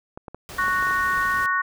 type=clicks; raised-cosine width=1 ms; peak=-22 dBFS; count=8; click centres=0.175 / 0.282 / 0.346 / 0.639 / 0.682 / 0.826 / 0.869 / 0.91 s
type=noise; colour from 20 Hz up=pink; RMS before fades=-38 dBFS; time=0.49-1.46 s; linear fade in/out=0 ms
type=harmonic tone; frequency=370 Hz; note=F#4; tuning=in tune; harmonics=3 / 4 / 5; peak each=-23 / -24 / -25 dBFS; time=0.58-1.62 s; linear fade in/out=10 ms
effects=none